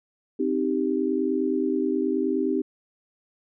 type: chord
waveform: sine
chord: C minor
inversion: none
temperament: equal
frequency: 261.6 / 311.1 / 392 Hz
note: C4 / Eb4 / G4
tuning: 0 / 0 / 0 cents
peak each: -26 dBFS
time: 0.39-2.62 s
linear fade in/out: 10 ms
effects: none